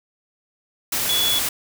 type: tone in noise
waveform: sine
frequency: 3400 Hz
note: G#7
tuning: 40 cents sharp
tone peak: -19 dBFS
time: 1.09-1.39 s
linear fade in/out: 5 ms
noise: white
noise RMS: -23 dBFS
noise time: 0.92-1.49 s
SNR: +1 dB
effects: none